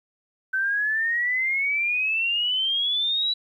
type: exponential sweep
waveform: sine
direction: up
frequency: 1527 to 3951 Hz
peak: -21 dBFS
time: 0.53-3.34 s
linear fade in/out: 10 ms
effects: 10-bit